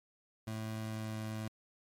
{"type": "tone with pitch glide", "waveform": "25% pulse", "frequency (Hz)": [110, 109.24], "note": ["A2", "A2"], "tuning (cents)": [0, -12], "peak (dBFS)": -34, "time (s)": [0.47, 1.48], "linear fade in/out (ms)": 5, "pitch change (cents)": -12, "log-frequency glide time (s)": [0.78, 1.2], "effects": ["MP3 64 kbps"]}